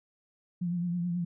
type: tone with vibrato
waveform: sine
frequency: 174.61 Hz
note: F3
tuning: in tune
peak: -28 dBFS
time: 0.61-1.25 s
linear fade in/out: 10 ms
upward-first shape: triangle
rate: 9.3 Hz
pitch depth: 53 cents each way
effects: none